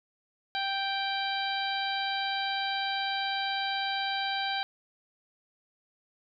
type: harmonic tone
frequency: 784 Hz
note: G5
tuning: in tune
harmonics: 1 / 2 / 3 / 4 / 5 / 6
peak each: -32 / -35 / -39 / -37 / -36 / -42 dBFS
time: 0.55-4.63 s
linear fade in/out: 0 ms
effects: none